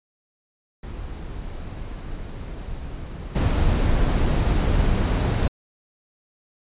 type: noise with level steps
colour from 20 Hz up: brown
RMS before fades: -33 / -19 dBFS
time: 0.83-5.48 s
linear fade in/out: 5 ms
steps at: 3.35 s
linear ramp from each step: 10 ms
effects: resampled to 8000 Hz